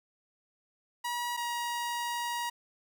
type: tone pair in turn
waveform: sawtooth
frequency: 962 / 952 Hz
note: B5 / A#5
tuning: -46 / +36 cents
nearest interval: unison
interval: 18 cents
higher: first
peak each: -28 dBFS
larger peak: neither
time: 1.04-1.37 / 1.37-2.5 s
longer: second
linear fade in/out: 10 ms
effects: none